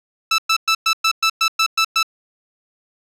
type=tone bursts; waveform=15% pulse; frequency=1318.5 Hz; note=E6; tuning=in tune; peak=-7 dBFS; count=10; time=0.31-2.03 s; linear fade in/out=5 ms; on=73 ms; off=110 ms; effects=low-pass 9000 Hz 12 dB/octave